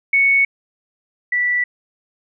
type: tone pair in turn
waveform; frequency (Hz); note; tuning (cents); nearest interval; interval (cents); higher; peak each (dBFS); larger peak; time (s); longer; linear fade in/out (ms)
sine; 2217 / 1963.2; C#7 / B6; 0 / -11; major second; 211; first; -11 / -15; first; 0.13-0.45 / 1.32-1.64; neither; 5
effects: none